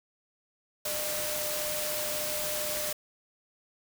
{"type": "tone in noise", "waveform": "sine", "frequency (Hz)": 603, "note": "D5", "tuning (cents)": 46, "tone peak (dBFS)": -36, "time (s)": [0.85, 2.93], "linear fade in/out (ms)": 5, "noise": "white", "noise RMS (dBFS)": -33, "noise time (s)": [0.85, 2.93], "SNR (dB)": -6, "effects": []}